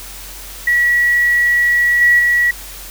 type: tone with level steps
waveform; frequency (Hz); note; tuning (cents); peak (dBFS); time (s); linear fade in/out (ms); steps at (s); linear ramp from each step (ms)
sine; 1931; B6; -39; -10 / -7 / -10; 0.67-2.51; 5; 2.01 / 2.19; 5
effects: added 45 Hz sine -35 dBFS peak until 2.9 s + white hiss -33 dBFS RMS until 2.9 s